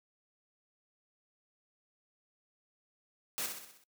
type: noise with echo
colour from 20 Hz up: white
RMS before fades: -36 dBFS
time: 3.38-3.46 s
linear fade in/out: 0 ms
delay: 63 ms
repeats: 6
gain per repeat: -5 dB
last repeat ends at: 3.838 s
effects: noise-tail reverb RT60 0.1 s tail -23 dB re dry + high-pass 100 Hz 12 dB/octave